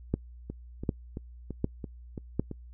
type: two click trains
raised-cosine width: 3 ms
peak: -23 / -13 dBFS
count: 7 / 4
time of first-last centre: 0.5-2.513 / 0.14-2.396 s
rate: 2.98 / 1.33 Hz
effects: noise-tail reverb RT60 0.1 s tail -26 dB re dry + added 60 Hz sine -45 dBFS peak until 2.73 s